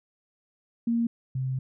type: tone pair in turn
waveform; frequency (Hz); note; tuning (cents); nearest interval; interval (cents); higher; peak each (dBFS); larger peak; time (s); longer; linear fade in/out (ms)
sine; 232.9 / 130.71; A#3 / C3; -1 / -1; minor seventh; 1000; first; -22 / -26; first; 0.87-1.07 / 1.35-1.59; second; 5
effects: none